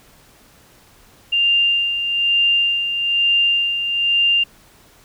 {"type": "tone with tremolo", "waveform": "sine", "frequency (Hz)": 2794, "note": "F7", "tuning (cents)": 0, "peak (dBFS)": -12, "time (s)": [1.32, 4.44], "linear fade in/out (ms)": 10, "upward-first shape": "sine", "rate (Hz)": 1.1, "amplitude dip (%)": 55, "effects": ["pink hiss -50 dBFS RMS until 5.04 s"]}